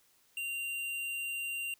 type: tone with hard clipping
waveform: triangle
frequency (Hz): 2774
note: F7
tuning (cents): -12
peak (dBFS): -36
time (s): 0.37-1.74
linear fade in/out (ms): 2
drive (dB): 16
effects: white hiss -68 dBFS RMS until 1.79 s